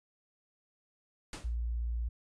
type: noise with exponential decay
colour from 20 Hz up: pink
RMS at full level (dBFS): -38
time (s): 1.33-1.56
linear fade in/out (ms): 2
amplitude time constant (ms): 48
type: tone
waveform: sine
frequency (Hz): 58.27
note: A#1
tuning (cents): 0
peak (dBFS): -31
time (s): 1.44-2.09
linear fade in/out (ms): 10
effects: resampled to 22050 Hz